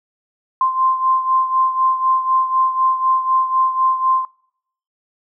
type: beating tone pair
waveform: sine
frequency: 1044 / 1048 Hz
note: C6 / C6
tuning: -4 / +2 cents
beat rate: 4 Hz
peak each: -15 / -20 dBFS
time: 0.61-4.25 s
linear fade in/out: 2 ms
effects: noise-tail reverb RT60 0.7 s tail -24 dB re dry